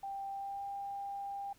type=tone with pitch glide; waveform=sine; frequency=788 to 797.6 Hz; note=G5 to G5; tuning=+9 to +30 cents; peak=-38 dBFS; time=0.03-1.53 s; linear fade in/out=5 ms; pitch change=+21 cents; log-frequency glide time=0.32-0.63 s; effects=pink hiss -66 dBFS RMS until 1.58 s